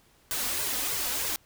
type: noise with flanger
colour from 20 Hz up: white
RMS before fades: -30 dBFS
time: 0.31-1.36 s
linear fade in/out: 0 ms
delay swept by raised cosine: 1.9 to 4.1 ms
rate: 3.2 Hz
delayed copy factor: +0.85
effects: pink hiss -62 dBFS RMS until 1.45 s